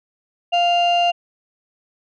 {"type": "tone pair together", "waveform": "sine", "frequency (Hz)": [698.5, 2794], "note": ["F5", "F7"], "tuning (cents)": [0, 0], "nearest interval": "2 octaves", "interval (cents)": 2400, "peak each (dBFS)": [-13, -18], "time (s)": [0.52, 1.12], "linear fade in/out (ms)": 20, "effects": ["tanh soft clip ceiling -11 dBFS"]}